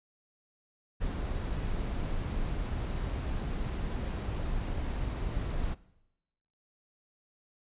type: noise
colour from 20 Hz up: brown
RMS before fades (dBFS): -33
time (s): 1-5.75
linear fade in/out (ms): 20
effects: noise-tail reverb RT60 0.9 s tail -20 dB re dry + resampled to 8000 Hz